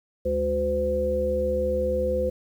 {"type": "harmonic tone with a mistuned harmonic", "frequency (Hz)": 73, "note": "D2", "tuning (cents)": -10, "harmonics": [1, 3, 5, 7], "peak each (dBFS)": [-30, -33, -32, -23], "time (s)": [0.25, 2.3], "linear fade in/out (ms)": 10, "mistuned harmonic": 3, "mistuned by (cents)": -92, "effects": ["9-bit"]}